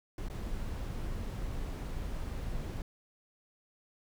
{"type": "noise with dropouts", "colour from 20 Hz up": "brown", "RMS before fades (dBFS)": -37, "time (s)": [0.18, 2.82], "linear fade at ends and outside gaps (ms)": 2, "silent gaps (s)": [0.285, 0.299], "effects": []}